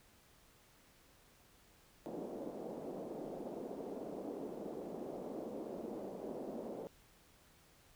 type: band-pass noise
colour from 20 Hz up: white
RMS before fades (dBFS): -45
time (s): 2.06-6.87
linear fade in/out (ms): 0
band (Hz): 200 to 570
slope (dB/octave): 24
effects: pink hiss -66 dBFS RMS until 7.95 s